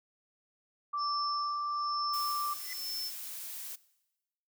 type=tone with pitch glide; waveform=sine; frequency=1168 to 1174.8 Hz; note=D6 to D6; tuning=-10 to 0 cents; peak=-31 dBFS; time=0.93-2.54 s; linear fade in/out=10 ms; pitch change=+10 cents; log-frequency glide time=1.16-1.76 s
type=tone with tremolo; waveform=sine; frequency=5310 Hz; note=E8; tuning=12 cents sharp; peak=-34 dBFS; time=0.97-3.12 s; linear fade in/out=50 ms; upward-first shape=sine; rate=1.1 Hz; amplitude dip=80%
type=noise; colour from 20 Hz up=blue; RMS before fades=-42 dBFS; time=2.13-3.76 s; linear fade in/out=10 ms
type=tone with exponential growth; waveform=square; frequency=2013 Hz; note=B6; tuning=33 cents sharp; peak=-38 dBFS; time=2.59-2.73 s; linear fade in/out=1 ms; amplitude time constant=29 ms
effects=noise-tail reverb RT60 1.0 s tail -20 dB re dry